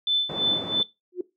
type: tone with tremolo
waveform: sine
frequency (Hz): 3520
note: A7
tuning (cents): 0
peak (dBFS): -18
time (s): 0.07-0.83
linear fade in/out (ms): 2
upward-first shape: sine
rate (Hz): 3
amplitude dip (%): 85
type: low-pass noise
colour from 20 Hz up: white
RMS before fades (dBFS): -33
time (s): 0.29-0.82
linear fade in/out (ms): 5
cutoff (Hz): 520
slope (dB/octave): 12
type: tone with exponential growth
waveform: sine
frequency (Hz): 360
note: F#4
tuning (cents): -47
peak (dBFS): -21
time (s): 1.12-1.21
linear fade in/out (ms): 5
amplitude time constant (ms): 18
effects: noise-tail reverb RT60 0.2 s tail -18 dB re dry + high-pass 150 Hz 12 dB/octave